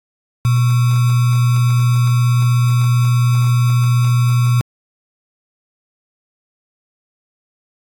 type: tone with sample-and-hold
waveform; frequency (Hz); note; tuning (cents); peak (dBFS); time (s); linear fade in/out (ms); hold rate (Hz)
sine; 121.7; B2; -25; -10; 0.45-4.61; 0; 1225
effects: AAC 64 kbps